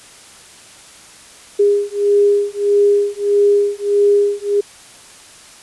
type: beating tone pair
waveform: sine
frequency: 406.5 / 408.1 Hz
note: G#4 / G#4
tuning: -37 / -30 cents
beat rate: 1.6 Hz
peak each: -14 dBFS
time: 1.59-4.61 s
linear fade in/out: 10 ms
effects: white hiss -41 dBFS RMS until 5.62 s + resampled to 24000 Hz